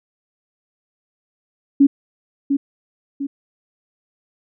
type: tone with echo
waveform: sine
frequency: 279.1 Hz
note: C#4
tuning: 12 cents sharp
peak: -7 dBFS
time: 1.8-1.87 s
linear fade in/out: 10 ms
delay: 700 ms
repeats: 2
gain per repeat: -7 dB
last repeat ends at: 3.27 s
effects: none